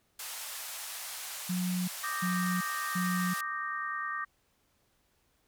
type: band-pass noise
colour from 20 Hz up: white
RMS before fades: -41 dBFS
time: 0.19-3.41 s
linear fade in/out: 5 ms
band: 640 to 14000 Hz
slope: 24 dB/octave
type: tone bursts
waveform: sine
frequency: 180.7 Hz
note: F#3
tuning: 41 cents flat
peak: -29 dBFS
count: 3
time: 1.49-3.34 s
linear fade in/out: 10 ms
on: 390 ms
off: 340 ms
type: chord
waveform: sine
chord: Eb major seventh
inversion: third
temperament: equal with one note detuned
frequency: 1174.7 / 1244.5 / 1568 / 1855 Hz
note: D6 / Eb6 / G6 / Bb6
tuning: 0 / 0 / 0 / -9 cents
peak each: -36 / -42 / -41 / -37 dBFS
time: 2.03-4.25 s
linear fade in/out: 10 ms
effects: pink hiss -72 dBFS RMS until 5.47 s